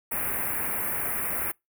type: band-stop noise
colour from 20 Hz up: white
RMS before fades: -29 dBFS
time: 0.11-1.52 s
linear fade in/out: 10 ms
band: 2400 to 10000 Hz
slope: 48 dB/octave
effects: noise-tail reverb RT60 0.2 s tail -26 dB re dry